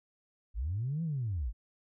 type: linear two-way sweep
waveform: sine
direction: up then down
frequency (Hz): 45.36 to 170 to 45.36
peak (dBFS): -30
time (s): 0.54-1.53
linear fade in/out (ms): 50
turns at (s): 1.03
effects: tanh soft clip ceiling -26 dBFS